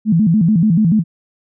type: tone with vibrato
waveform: sine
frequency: 189.2 Hz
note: F#3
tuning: 39 cents sharp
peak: -9 dBFS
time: 0.05-1.04 s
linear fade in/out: 50 ms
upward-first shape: square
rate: 6.9 Hz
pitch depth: 230 cents each way
effects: none